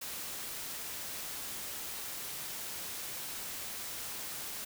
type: noise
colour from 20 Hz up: white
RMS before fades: -41 dBFS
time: 0.01-4.65 s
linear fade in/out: 10 ms
effects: none